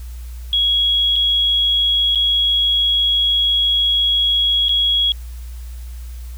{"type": "tone with dropouts", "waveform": "sine", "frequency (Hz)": 3322, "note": "G#7", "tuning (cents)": 0, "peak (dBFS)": -13, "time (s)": [0.53, 5.12], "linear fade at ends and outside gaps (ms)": 1, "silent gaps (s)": [[1.158, 1.162], [2.149, 2.156], [4.684, 4.692]], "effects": ["added 60 Hz sine -28 dBFS peak until 6.37 s", "white hiss -47 dBFS RMS until 6.37 s"]}